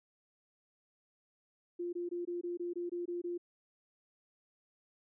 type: tone bursts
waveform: sine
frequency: 349.2 Hz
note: F4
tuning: in tune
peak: -35 dBFS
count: 10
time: 1.79-3.379 s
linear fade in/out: 10 ms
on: 140 ms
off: 21 ms
effects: none